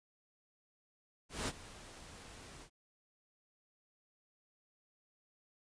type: noise with ADSR envelope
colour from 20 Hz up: pink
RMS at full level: -36 dBFS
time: 1.29-2.7 s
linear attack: 190 ms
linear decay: 37 ms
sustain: -17 dB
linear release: 80 ms
effects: resampled to 22050 Hz